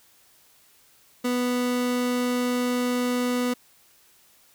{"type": "tone", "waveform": "30% pulse", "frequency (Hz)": 246.9, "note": "B3", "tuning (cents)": 0, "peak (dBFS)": -20, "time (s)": [1.24, 3.54], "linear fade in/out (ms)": 10, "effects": ["white hiss -58 dBFS RMS until 4.54 s"]}